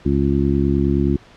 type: harmonic tone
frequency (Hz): 69.6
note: C#2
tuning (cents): +8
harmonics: 1 / 2 / 3 / 4 / 5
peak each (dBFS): -21 / -21 / -21 / -21 / -21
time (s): 0.05-1.17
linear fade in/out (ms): 10
effects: pink hiss -46 dBFS RMS until 1.36 s + low-pass 4000 Hz 12 dB/octave